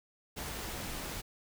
pink noise, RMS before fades -40 dBFS, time 0.36-1.22 s, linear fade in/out 20 ms, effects none

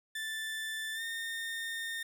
30% pulse tone with pitch glide, 1763 to 1826.2 Hz, A6 to A#6, +3 to -36 cents, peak -33 dBFS, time 0.15-2.03 s, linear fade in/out 5 ms, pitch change +61 cents, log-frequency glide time 0.94-1.02 s, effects none

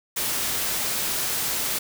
white noise, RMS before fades -26 dBFS, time 0.16-1.79 s, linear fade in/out 10 ms, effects none

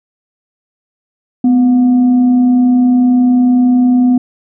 sine tone with frequency modulation, 250.5 Hz, B3, 25 cents sharp, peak -6 dBFS, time 1.44-4.18 s, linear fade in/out 5 ms, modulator 470 Hz, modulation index 0.21, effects none

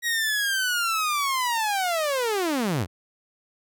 sawtooth linear sweep, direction down, 1910 to 73.42 Hz, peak -19 dBFS, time 0.02-2.87 s, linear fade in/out 50 ms, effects none

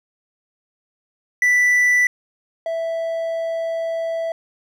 triangle tone pair in turn, 1975.5 / 659.2 Hz, B6 / E5, 0 / 0 cents, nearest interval octave + perfect fifth, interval 1900 cents, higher first, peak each -11 / -19 dBFS, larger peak first, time 1.42-2.07 / 2.66-4.32 s, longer second, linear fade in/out 2 ms, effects none

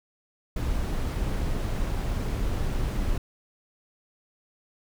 brown noise, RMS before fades -27 dBFS, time 0.56-3.18 s, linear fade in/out 5 ms, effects none

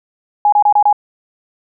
sine tone bursts, 830.6 Hz, G#5, in tune, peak -7 dBFS, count 5, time 0.45-0.928 s, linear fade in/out 2 ms, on 74 ms, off 27 ms, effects none

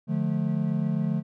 triangle tone cluster, 149.5 / 177.2 / 217.2 Hz, D3 / F3 / A3, +31 / +25 / -22 cents, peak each -26 dBFS, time 0.07-1.23 s, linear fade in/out 50 ms, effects none

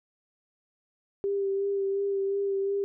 sine tone with vibrato, 395.2 Hz, G4, 14 cents sharp, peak -25 dBFS, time 1.24-2.84 s, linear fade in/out 0 ms, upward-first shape sine, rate 2.8 Hz, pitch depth 21 cents each way, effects none

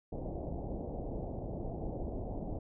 pink low-pass noise, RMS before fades -39 dBFS, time 0.12-2.59 s, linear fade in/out 5 ms, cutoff 760 Hz, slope 48 dB/octave, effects none

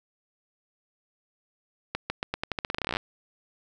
accelerating click train, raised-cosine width 0.3 ms, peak -12 dBFS, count 21, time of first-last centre 1.95-2.969 s, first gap 150 ms, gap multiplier 0.86, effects none

